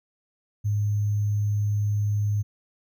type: tone with sample-and-hold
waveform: sine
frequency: 103.83 Hz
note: G#2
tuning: in tune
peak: -21 dBFS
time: 0.64-2.43 s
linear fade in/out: 20 ms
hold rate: 6300 Hz
effects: none